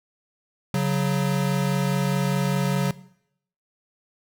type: tone pair together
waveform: square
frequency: 139.6 / 184.48 Hz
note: C#3 / F#3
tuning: +13 / -5 cents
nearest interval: perfect fourth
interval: 482 cents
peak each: -24 dBFS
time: 0.74-2.91 s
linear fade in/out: 2 ms
effects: noise-tail reverb RT60 0.7 s tail -18 dB re dry